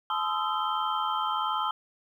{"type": "tone cluster", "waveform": "sine", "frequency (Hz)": [859, 1026, 1260, 1341, 3137], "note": ["A5", "C6", "D#6", "E6", "G7"], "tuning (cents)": [-42, -34, 21, 29, 1], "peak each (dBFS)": [-32, -32, -32, -32, -37], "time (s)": [0.1, 1.71], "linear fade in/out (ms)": 2, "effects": ["10-bit"]}